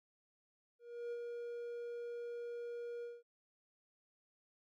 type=tone with ADSR envelope; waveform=triangle; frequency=475.2 Hz; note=A#4; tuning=33 cents sharp; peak=-37 dBFS; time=0.79-3.23 s; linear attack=330 ms; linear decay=47 ms; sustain=-3 dB; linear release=200 ms; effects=none